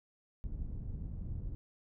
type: low-pass noise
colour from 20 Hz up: pink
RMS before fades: -40 dBFS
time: 0.44-1.55 s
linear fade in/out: 0 ms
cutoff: 130 Hz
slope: 12 dB/octave
effects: none